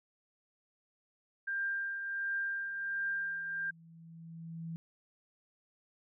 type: tone with tremolo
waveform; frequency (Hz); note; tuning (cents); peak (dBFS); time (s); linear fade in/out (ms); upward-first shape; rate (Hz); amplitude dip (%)
sine; 1592; G6; +26; -31; 1.47-3.71; 10; triangle; 1.4; 50
type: tone with exponential growth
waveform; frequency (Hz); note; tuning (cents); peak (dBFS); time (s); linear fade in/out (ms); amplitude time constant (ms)
sine; 164.81; E3; 0; -37; 2.59-4.76; 0; 470
effects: none